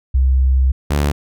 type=tone pair in turn; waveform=sine / sawtooth; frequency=65.41 / 72.58 Hz; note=C2 / D2; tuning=0 / -20 cents; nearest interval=major second; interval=180 cents; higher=second; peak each=-10 dBFS; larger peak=neither; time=0.14-0.72 / 0.9-1.12 s; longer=first; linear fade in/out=10 ms; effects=none